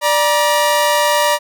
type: tone pair together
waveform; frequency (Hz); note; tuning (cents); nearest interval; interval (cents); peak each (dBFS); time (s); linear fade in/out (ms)
sawtooth; 589.6 / 953; D5 / A#5; +7 / +38; minor sixth; 831; -11; 0.01-1.39; 50
effects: none